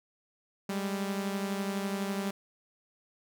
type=beating tone pair; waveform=sawtooth; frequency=196.1 / 208.1 Hz; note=G3 / G#3; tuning=+1 / +4 cents; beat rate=12 Hz; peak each=-28 / -34 dBFS; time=0.69-2.31 s; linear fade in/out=5 ms; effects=none